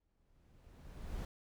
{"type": "noise with exponential growth", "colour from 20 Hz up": "brown", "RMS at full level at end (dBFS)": -40, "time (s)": [0, 1.25], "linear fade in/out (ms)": 2, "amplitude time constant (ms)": 270, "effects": []}